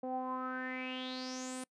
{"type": "tone with low-pass filter sweep", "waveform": "sawtooth", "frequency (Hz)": 256.4, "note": "C4", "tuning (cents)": -35, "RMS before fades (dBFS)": -40, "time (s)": [0.03, 1.64], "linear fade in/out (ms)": 5, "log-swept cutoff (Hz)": [630, 9500], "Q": 7.5, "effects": ["noise-tail reverb RT60 0.1 s tail -25 dB re dry"]}